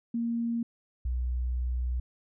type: tone pair in turn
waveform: sine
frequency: 233.1 / 61.74 Hz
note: A#3 / B1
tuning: 0 / 0 cents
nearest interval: octave + major seventh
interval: 2300 cents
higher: first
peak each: -27 / -27 dBFS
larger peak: neither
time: 0.14-0.63 / 1.05-2 s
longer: second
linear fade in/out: 5 ms
effects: none